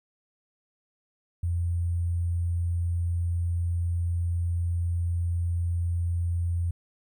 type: tone with sample-and-hold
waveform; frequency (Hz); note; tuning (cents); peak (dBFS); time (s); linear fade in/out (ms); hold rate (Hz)
sine; 86; F2; -26; -24; 1.43-6.71; 5; 8820
effects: none